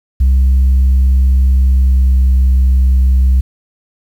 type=tone with pitch glide; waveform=sine; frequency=65.4 to 64.72 Hz; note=C2 to C2; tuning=0 to -18 cents; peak=-4 dBFS; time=0.2-3.41 s; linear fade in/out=10 ms; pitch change=-18 cents; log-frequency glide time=1.57-2.19 s; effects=tanh soft clip ceiling -5 dBFS + 7-bit